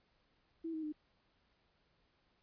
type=tone with pitch steps; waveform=sine; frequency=327.8 / 315.7 / 304.1 Hz; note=E4 / D#4 / D#4; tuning=-10 / +25 / -40 cents; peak=-38 dBFS; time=0.64-0.925 s; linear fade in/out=10 ms; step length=95 ms; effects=pink hiss -75 dBFS RMS until 2.42 s + resampled to 11025 Hz